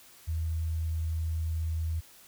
sine tone, 80.8 Hz, E2, 34 cents flat, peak -28 dBFS, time 0.27-2.01 s, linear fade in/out 20 ms, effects white hiss -55 dBFS RMS until 2.27 s

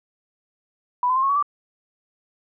sine tone with pitch steps, 987.8 / 1021.5 / 1056.3 / 1092.2 / 1129.5 / 1167.9 Hz, B5 / C6 / C6 / C#6 / C#6 / D6, 0 / -42 / +16 / -26 / +32 / -10 cents, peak -17 dBFS, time 1.03-1.426 s, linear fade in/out 2 ms, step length 66 ms, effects none

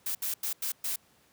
blue noise bursts at uneven times, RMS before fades -32 dBFS, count 5, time 0.06-0.15 / 0.22-0.34 / 0.43-0.53 / 0.62-0.72 / 0.84-0.96 s, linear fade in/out 5 ms, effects pink hiss -64 dBFS RMS until 1.32 s + high-pass 100 Hz 12 dB/octave

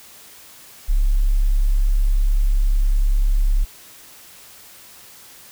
sine tone, 34.63 Hz, C#1, 1 cent flat, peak -13 dBFS, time 0.88-3.65 s, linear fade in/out 20 ms, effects white hiss -44 dBFS RMS until 5.51 s

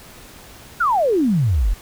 sine exponential sweep, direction down, 1500 to 38.89 Hz, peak -14 dBFS, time 0.8-1.74 s, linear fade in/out 10 ms, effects pink hiss -42 dBFS RMS until 1.81 s

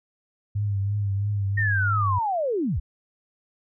sine tone with vibrato, 100.9 Hz, G#2, 49 cents flat, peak -22 dBFS, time 0.55-2.19 s, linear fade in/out 10 ms, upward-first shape triangle, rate 3 Hz, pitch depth 59 cents each way
sine linear sweep, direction down, 1867 to 43.65 Hz, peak -22 dBFS, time 1.57-2.8 s, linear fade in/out 10 ms
effects none

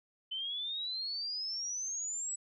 sine exponential sweep, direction up, 3037 to 7902 Hz, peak -35 dBFS, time 0.31-2.36 s, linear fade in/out 10 ms, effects none

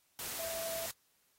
sine tone in noise, 659.3 Hz, E5, in tune, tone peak -39 dBFS, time 0.39-0.86 s, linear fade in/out 2 ms, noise white, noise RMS -41 dBFS, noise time 0.19-0.91 s, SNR -1 dB, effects white hiss -73 dBFS RMS until 1.38 s + AAC 48 kbps

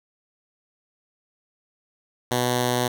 5% pulse tone with notch filter, 123.47 Hz, B2, in tune, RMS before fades -23 dBFS, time 2.31-2.88 s, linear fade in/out 5 ms, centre 1300 Hz, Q 1.8, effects none

